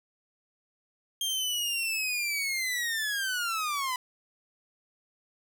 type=linear sweep; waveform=sawtooth; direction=down; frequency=3211 to 987.8 Hz; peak=-25 dBFS; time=1.21-3.96 s; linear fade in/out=2 ms; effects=none